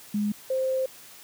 sine tone pair in turn, 207.7 / 523.4 Hz, G#3 / C5, 0 / 0 cents, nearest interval octave + major third, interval 1600 cents, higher second, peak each -23 dBFS, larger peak neither, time 0.14-0.32 / 0.5-0.86 s, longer second, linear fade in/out 5 ms, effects white hiss -48 dBFS RMS until 1.23 s + high-pass 80 Hz 12 dB/octave

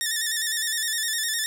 10% pulse tone with vibrato, 1800 Hz, A6, 39 cents sharp, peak -15 dBFS, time 0.01-1.46 s, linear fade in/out 0 ms, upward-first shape square, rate 9.8 Hz, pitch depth 51 cents each way, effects none

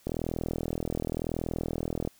click train, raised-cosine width 2 ms, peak -17 dBFS, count 83, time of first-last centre 0.07-2.075 s, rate 40.9 Hz, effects white hiss -61 dBFS RMS until 2.19 s

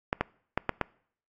clicks, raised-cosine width 0.5 ms, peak -10 dBFS, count 5, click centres 0.129 / 0.21 / 0.576 / 0.693 / 0.813 s, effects noise-tail reverb RT60 0.6 s tail -24 dB re dry + AAC 64 kbps

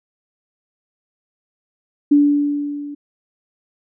sine tone with level ramp, 289.6 Hz, D4, 24 cents flat, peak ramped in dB -7 to -28 dBFS, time 2.11-2.95 s, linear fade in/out 10 ms, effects none

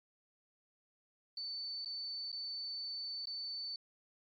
sine tone with dropouts, 4515 Hz, C#8, 31 cents sharp, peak -39 dBFS, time 1.37-3.76 s, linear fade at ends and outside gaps 2 ms, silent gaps 1.848-1.858 / 2.318-2.327 / 3.256-3.27 s, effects MP3 48 kbps

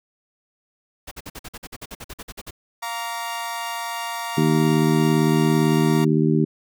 pink noise bursts, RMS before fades -35 dBFS, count 16, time 1.07-2.509 s, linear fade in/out 10 ms, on 44 ms, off 49 ms
sawtooth chord, Bb major, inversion second, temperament equal with one note detuned, 698.5 / 932.3 / 1151.1 Hz, F5 / Bb5 / D6, 0 / 0 / -35 cents, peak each -29 / -25 / -30 dBFS, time 2.82-6.05 s, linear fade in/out 10 ms
harmonic tone, 77.78 Hz, D#2, in tune, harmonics 2 / 3 / 4 / 5, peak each -19 / -21 / -22 / -23 dBFS, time 4.37-6.45 s, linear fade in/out 10 ms
effects none

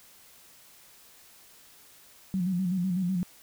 sine tone with vibrato, 182.8 Hz, F#3, 21 cents flat, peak -25 dBFS, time 2.34-3.23 s, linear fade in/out 0 ms, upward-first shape square, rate 8 Hz, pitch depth 67 cents each way, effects white hiss -55 dBFS RMS until 3.42 s

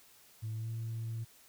sine tone with pitch glide, 110 to 113.49 Hz, A2 to A#2, 0 to -46 cents, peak -34 dBFS, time 0.42-1.25 s, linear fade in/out 20 ms, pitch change +54 cents, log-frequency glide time 0.54-0.69 s, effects tanh soft clip ceiling -33 dBFS + white hiss -61 dBFS RMS until 1.48 s

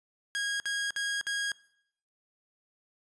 sawtooth tone bursts, 1638 Hz, G#6, 24 cents flat, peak -26 dBFS, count 4, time 0.35-1.518 s, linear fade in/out 0 ms, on 250 ms, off 56 ms, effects noise-tail reverb RT60 0.7 s tail -21 dB re dry + resampled to 22050 Hz

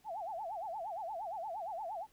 sine tone with vibrato, 763 Hz, G5, 47 cents flat, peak -38 dBFS, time 0.04-2.07 s, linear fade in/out 50 ms, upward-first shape sine, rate 8.6 Hz, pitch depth 260 cents each way, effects pink hiss -69 dBFS RMS until 2.12 s

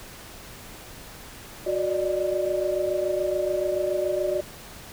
sine tone cluster, 365.7 / 581 / 608 Hz, F#4 / D5 / D#5, -20 / -19 / -40 cents, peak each -27 dBFS, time 1.66-4.41 s, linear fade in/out 10 ms, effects pink hiss -43 dBFS RMS until 4.92 s

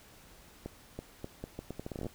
accelerating click train, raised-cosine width 2 ms, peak -25 dBFS, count 16, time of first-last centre 0.66-2.066 s, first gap 330 ms, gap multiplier 0.77, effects pink hiss -57 dBFS RMS until 2.14 s

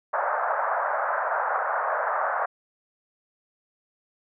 pink band-pass noise, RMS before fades -26 dBFS, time 0.13-2.46 s, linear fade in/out 10 ms, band 580 to 1600 Hz, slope 48 dB/octave, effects none

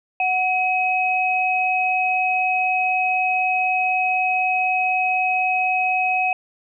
sine tone pair together, 740 / 2544 Hz, F#5 / D#7, 0 / +38 cents, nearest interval octave + major sixth, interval 2138 cents, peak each -20 dBFS, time 0.2-6.33 s, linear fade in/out 2 ms, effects none

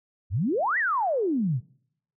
sine exponential two-way sweep, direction up then down, 78.4 to 2007 to 110.3 Hz, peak -22 dBFS, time 0.3-1.61 s, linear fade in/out 50 ms, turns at 0.78 s, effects noise-tail reverb RT60 0.7 s tail -25 dB re dry

